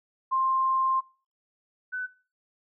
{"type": "tone pair in turn", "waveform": "sine", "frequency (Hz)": [1054, 1502], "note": ["C6", "F#6"], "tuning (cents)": [12, 26], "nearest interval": "tritone", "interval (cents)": 614, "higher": "second", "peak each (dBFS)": [-22, -29], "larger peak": "first", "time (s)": [[0.31, 1.01], [1.92, 2.07]], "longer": "first", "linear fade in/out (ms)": 20, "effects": ["noise-tail reverb RT60 0.4 s tail -21 dB re dry"]}